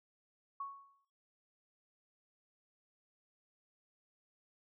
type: tone with exponential decay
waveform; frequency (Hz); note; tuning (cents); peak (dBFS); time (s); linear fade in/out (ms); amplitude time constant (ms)
sine; 1108.7; C#6; 0; -37; 0.6-1.05; 5; 96
effects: noise-tail reverb RT60 0.7 s tail -25 dB re dry